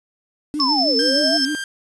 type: tone with vibrato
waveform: sine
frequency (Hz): 283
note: C#4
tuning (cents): +36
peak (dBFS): -21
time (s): 0.54-1.55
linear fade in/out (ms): 0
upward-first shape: sine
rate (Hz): 6.4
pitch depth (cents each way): 130
type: linear two-way sweep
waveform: sine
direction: down then up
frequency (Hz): 1143 to 440 to 696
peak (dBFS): -20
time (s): 0.59-1.38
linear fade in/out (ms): 20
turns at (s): 0.96
type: tone with tremolo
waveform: sine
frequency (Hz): 5274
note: E8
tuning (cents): 0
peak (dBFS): -16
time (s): 0.6-1.45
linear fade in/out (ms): 0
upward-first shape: square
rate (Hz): 11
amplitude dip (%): 30
type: tone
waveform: sawtooth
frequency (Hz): 1588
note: G6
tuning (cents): +22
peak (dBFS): -21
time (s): 0.99-1.64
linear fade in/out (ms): 2
effects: resampled to 24000 Hz + 7-bit